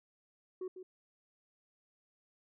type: tone with echo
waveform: sine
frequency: 370 Hz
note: F#4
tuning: in tune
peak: -35 dBFS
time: 0.61-0.68 s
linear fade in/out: 5 ms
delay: 150 ms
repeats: 1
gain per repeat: -10 dB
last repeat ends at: 0.83 s
effects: tanh soft clip ceiling -36 dBFS